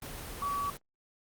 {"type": "tone in noise", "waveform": "sine", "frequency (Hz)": 1138, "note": "C#6", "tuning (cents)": 45, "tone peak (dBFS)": -30, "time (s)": [0.42, 0.7], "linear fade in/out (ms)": 2, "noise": "pink", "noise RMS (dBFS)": -42, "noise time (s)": [0.02, 0.77], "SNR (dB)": 9, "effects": ["Opus 24 kbps"]}